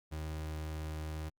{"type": "tone", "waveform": "35% pulse", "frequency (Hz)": 77.78, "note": "D#2", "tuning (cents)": 0, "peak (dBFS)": -36, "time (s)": [0.11, 1.3], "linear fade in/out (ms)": 20, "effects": ["Opus 48 kbps"]}